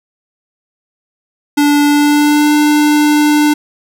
square tone with pitch glide, 291 to 298 Hz, D4 to D4, -16 to +25 cents, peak -8 dBFS, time 1.57-3.54 s, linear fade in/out 10 ms, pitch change +41 cents, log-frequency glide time 1.86-2.53 s, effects none

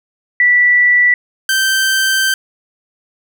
sine / sawtooth tone pair in turn, 1962 / 1557.2 Hz, B6 / G6, -12 / -12 cents, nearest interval major third, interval 400 cents, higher first, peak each -7 / -8 dBFS, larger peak first, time 0.4-1.14 / 1.49-2.34 s, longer second, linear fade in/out 2 ms, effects none

